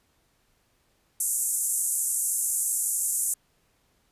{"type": "band-pass noise", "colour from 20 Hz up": "pink", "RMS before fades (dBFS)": -27, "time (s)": [1.2, 3.34], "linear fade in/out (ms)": 5, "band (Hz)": [7300, 12000], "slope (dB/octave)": 48, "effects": ["pink hiss -68 dBFS RMS until 4.11 s", "resampled to 32000 Hz"]}